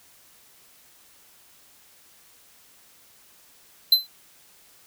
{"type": "tone with exponential decay", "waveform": "square", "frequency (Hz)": 4057, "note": "B7", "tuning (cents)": 46, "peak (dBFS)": -10, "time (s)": [3.92, 4.07], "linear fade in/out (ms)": 5, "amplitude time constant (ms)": 32, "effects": ["white hiss -55 dBFS RMS until 4.86 s"]}